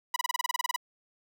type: tone bursts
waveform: sawtooth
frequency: 986 Hz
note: B5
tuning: 3 cents flat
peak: -22 dBFS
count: 13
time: 0.14-0.762 s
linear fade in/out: 5 ms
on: 22 ms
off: 28 ms
effects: none